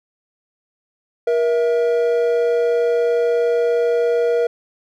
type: tone pair together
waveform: triangle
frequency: 474.2 / 657.2 Hz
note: A#4 / E5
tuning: +30 / -5 cents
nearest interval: tritone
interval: 565 cents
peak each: -13 / -21 dBFS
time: 1.27-4.47 s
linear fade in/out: 5 ms
effects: none